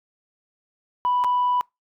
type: tone with dropouts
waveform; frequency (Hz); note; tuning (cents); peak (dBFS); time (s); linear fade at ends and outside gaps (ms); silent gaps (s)
sine; 987.8; B5; 0; -17; 1.05-1.61; 0; 1.239-1.245
effects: noise-tail reverb RT60 0.2 s tail -26 dB re dry + tanh soft clip ceiling -15 dBFS